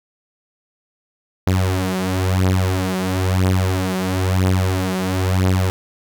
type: beating tone pair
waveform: sawtooth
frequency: 92.8 / 93.8 Hz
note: F#2 / F#2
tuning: +6 / +24 cents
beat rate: 1 Hz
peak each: -15 dBFS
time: 1.47-5.7 s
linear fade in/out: 0 ms
effects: none